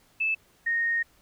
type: tone pair in turn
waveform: sine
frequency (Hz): 2624 / 1855.4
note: E7 / A#6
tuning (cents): -9 / -9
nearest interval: tritone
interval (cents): 600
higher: first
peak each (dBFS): -23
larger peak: neither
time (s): 0.2-0.35 / 0.66-1.03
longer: second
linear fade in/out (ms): 10
effects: pink hiss -62 dBFS RMS until 1.21 s